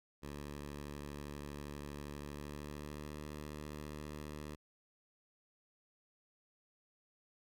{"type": "tone with pitch glide", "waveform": "10% pulse", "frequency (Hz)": [72.5, 74.8], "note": ["D2", "D2"], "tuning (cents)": [-22, 32], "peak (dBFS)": -36, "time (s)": [0.22, 4.56], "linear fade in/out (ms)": 20, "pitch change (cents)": 54, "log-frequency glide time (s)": [2.17, 3.22], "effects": []}